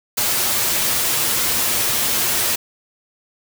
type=noise with comb filter; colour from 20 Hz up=white; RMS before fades=-19 dBFS; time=0.17-2.56 s; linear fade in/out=10 ms; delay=8.5 ms; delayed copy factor=+0.5; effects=none